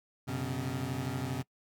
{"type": "chord", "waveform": "25% pulse", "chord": "F# suspended fourth", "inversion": "none", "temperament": "equal with one note detuned", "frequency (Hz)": [92.5, 126.21, 138.59], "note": ["F#2", "B2", "C#3"], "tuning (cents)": [0, 38, 0], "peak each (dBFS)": [-38, -32, -34], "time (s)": [0.27, 1.43], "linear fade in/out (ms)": 20, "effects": ["noise-tail reverb RT60 0.1 s tail -23 dB re dry"]}